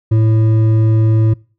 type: tone with hard clipping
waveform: sine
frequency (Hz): 110.4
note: A2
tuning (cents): +6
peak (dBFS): -10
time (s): 0.11-1.34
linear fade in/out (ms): 10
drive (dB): 7
effects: noise-tail reverb RT60 0.4 s tail -25 dB re dry